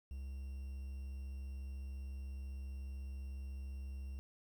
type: tone with quantisation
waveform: triangle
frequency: 67.1 Hz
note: C2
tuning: 44 cents sharp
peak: -40 dBFS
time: 0.11-4.19 s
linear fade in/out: 0 ms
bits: 11
effects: none